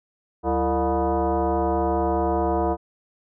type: tone with frequency modulation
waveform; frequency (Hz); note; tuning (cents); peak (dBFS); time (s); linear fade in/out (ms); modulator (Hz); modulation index
sine; 189.4; F#3; +41; -19; 0.43-2.77; 50; 263; 2.9
effects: none